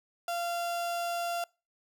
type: tone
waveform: 35% pulse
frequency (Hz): 690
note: F5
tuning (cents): -21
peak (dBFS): -29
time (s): 0.28-1.44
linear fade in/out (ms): 2
effects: noise-tail reverb RT60 0.3 s tail -25 dB re dry